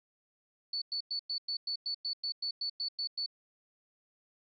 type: tone bursts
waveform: sine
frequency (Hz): 4462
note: C#8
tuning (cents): +11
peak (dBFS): -32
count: 14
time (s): 0.73-3.262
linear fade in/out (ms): 5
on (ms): 88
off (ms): 100
effects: none